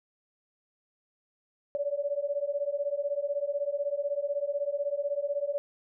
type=beating tone pair; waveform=sine; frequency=564 / 580 Hz; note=C#5 / D5; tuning=+30 / -22 cents; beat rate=16 Hz; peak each=-31 dBFS; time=1.75-5.58 s; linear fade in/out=0 ms; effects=none